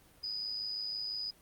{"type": "tone with amplitude modulation", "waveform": "sine", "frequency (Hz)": 4966, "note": "D#8", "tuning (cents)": -4, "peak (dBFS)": -33, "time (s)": [0.23, 1.31], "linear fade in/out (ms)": 10, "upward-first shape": "sine", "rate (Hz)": 106, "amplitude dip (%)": 50, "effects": ["pink hiss -62 dBFS RMS until 1.41 s", "Opus 32 kbps"]}